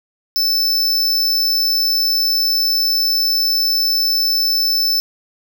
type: tone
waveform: square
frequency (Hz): 5280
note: E8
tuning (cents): +2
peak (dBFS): -14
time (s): 0.36-5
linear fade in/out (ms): 0
effects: none

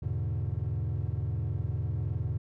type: chord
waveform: triangle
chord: E dominant seventh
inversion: none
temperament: equal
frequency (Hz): 82.41 / 103.83 / 123.47 / 146.83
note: E2 / G#2 / B2 / D3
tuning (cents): 0 / 0 / 0 / 0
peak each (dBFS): -32 / -30 / -32 / -35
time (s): 0.02-2.38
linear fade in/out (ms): 10
effects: tanh soft clip ceiling -21 dBFS

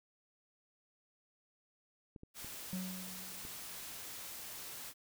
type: clicks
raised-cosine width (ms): 3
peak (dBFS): -37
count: 4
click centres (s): 2.162 / 2.234 / 2.446 / 3.451
type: noise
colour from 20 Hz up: white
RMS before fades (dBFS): -47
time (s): 2.34-4.94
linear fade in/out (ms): 50
type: tone with exponential decay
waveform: triangle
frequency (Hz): 185.4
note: F#3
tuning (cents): +4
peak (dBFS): -34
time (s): 2.73-3.79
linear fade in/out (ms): 0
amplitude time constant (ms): 230
effects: none

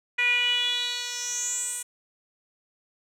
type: tone with band-pass filter sweep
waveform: 10% pulse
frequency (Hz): 487.2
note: B4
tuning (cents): -24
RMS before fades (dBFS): -27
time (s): 0.18-1.83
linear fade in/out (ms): 10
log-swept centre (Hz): 2200 to 9400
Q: 6.6
effects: none

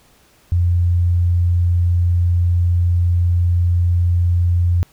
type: tone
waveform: sine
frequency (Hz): 87.4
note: F2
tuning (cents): +2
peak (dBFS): -12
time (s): 0.52-4.83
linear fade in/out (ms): 0
effects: pink hiss -53 dBFS RMS until 4.92 s

